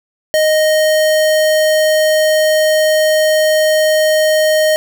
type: tone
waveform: square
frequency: 621 Hz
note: D#5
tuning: 3 cents flat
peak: -10 dBFS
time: 0.34-4.76 s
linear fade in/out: 0 ms
effects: none